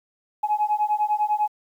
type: beating tone pair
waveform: sine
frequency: 838 / 848 Hz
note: G#5 / G#5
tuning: +15 / +36 cents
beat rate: 10 Hz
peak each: -22 dBFS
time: 0.43-1.48 s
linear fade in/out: 10 ms
effects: tanh soft clip ceiling -13 dBFS + 9-bit